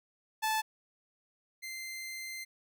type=tone pair in turn; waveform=sawtooth; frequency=873 / 2082 Hz; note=A5 / C7; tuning=-14 / -9 cents; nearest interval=octave + minor third; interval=1505 cents; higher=second; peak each=-25 / -36 dBFS; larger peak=first; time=0.42-0.62 / 1.62-2.45 s; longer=second; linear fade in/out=20 ms; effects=none